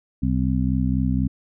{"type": "harmonic tone", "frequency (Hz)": 64, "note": "C2", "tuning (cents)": -38, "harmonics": [1, 2, 3, 4], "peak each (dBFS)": [-24, -24, -24, -24], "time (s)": [0.22, 1.28], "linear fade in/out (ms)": 10, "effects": []}